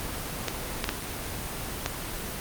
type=clicks; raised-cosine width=0.2 ms; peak=-8 dBFS; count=4; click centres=0.483 / 0.842 / 0.891 / 1.861 s; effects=pink hiss -34 dBFS RMS until 2.4 s + Opus 24 kbps